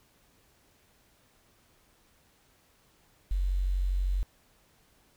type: tone with quantisation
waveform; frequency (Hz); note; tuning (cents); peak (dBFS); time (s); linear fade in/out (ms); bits
sine; 46.25; F#1; 0; -25; 3.31-4.23; 0; 9
effects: pink hiss -65 dBFS RMS until 5.16 s